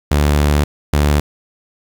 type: tone pair in turn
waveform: sawtooth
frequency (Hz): 73.42 / 73.42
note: D2 / D2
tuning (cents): 0 / 0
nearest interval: unison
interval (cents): 0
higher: neither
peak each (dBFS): -7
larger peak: neither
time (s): 0.11-0.64 / 0.93-1.2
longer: first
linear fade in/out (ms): 5
effects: 7-bit